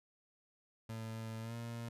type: tone with pitch glide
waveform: 30% pulse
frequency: 112 to 116.89 Hz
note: A2 to A#2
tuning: +31 to +5 cents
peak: -39 dBFS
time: 0.89-1.89 s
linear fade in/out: 5 ms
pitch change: +74 cents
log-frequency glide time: 1.42-1.54 s
effects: resampled to 32000 Hz